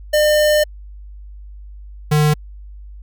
square tone pair in turn, 603 / 150.75 Hz, D5 / D3, +46 / +46 cents, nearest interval 2 octaves, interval 2400 cents, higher first, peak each -12 dBFS, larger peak neither, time 0.13-0.64 / 2.11-2.34 s, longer first, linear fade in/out 10 ms, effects added 50 Hz sine -33 dBFS peak until 3.02 s

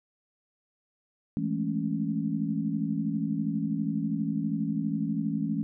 sine chord, A major seventh, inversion second, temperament equal, 164.81 / 207.7 / 220 / 277.2 Hz, E3 / G#3 / A3 / C#4, 0 / 0 / 0 / 0 cents, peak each -32 dBFS, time 1.37-5.63 s, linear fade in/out 0 ms, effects none

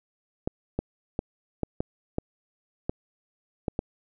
clicks, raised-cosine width 2 ms, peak -13 dBFS, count 9, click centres 0.475 / 0.79 / 1.191 / 1.633 / 1.805 / 2.184 / 2.895 / 3.682 / 3.791 s, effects none

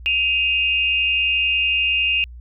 sine tone pair together, 2525 / 2794 Hz, D#7 / F7, +25 / 0 cents, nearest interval major second, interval 175 cents, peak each -19 dBFS, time 0.06-2.24 s, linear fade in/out 0 ms, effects added 60 Hz sine -35 dBFS peak until 2.4 s

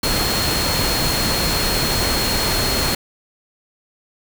sine tone in noise, 4280 Hz, C8, 38 cents sharp, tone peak -23 dBFS, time 0.03-2.95 s, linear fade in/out 5 ms, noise pink, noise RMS -20 dBFS, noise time 0.03-2.95 s, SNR -6 dB, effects none

